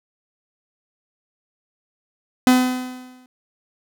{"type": "tone with exponential decay", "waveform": "45% pulse", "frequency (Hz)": 253.2, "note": "B3", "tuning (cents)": 43, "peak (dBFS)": -9, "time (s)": [2.47, 3.26], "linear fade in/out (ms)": 1, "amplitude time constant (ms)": 170, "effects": []}